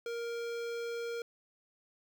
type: tone with notch filter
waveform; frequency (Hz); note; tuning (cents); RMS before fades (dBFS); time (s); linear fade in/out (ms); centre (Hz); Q
square; 467.8; A#4; +6; -38; 0.06-1.22; 2; 11000; 0.6
effects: none